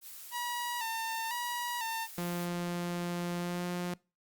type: noise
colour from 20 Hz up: blue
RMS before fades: -47 dBFS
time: 0.01-2.49 s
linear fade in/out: 50 ms
type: tone with vibrato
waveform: sawtooth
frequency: 932.3 Hz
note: A#5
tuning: in tune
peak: -30 dBFS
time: 0.31-2.08 s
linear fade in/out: 50 ms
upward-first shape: square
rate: 1 Hz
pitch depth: 57 cents each way
type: tone with pitch glide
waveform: sawtooth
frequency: 174.61 to 177.05 Hz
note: F3 to F3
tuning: 0 to +24 cents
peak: -29 dBFS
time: 2.18-3.94 s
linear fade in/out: 2 ms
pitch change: +24 cents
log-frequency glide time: 3.38-3.64 s
effects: noise-tail reverb RT60 0.3 s tail -24 dB re dry + Opus 48 kbps